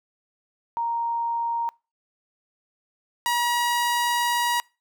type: tone pair in turn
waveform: sine / sawtooth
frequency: 932.3 / 958 Hz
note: A#5 / A#5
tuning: 0 / +47 cents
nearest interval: unison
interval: 47 cents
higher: second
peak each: -23 / -17 dBFS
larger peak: second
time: 0.77-1.69 / 3.26-4.6 s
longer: second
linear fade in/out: 0 ms
effects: noise-tail reverb RT60 0.3 s tail -26 dB re dry